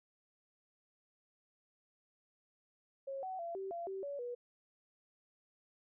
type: tone with pitch steps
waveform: sine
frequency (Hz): 544 / 752 / 680 / 386.2 / 684 / 385.6 / 567 / 485.4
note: C#5 / F#5 / F5 / G4 / F5 / G4 / C#5 / B4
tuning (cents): -33 / +28 / -46 / -26 / -36 / -28 / +39 / -30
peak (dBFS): -39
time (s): 3.07-4.35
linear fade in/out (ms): 10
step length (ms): 160
effects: none